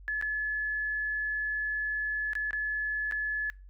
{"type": "tone with dropouts", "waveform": "sine", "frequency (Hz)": 1715, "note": "A6", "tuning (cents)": -45, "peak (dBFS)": -28, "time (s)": [0.08, 3.5], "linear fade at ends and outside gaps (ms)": 0, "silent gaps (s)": [[0.213, 0.224], [2.333, 2.353], [2.508, 2.531], [3.112, 3.122]], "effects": ["noise-tail reverb RT60 0.3 s tail -24 dB re dry", "added 47 Hz sine -47 dBFS peak until 3.69 s"]}